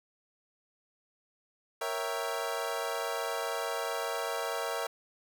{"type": "chord", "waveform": "25% pulse", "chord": "A# diminished seventh", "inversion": "none", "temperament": "equal", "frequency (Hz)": [466.2, 554.4, 659.3, 784], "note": ["A#4", "C#5", "E5", "G5"], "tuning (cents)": [0, 0, 0, 0], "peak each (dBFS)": [-33, -34, -33, -37], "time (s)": [1.81, 4.87], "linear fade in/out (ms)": 5, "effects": []}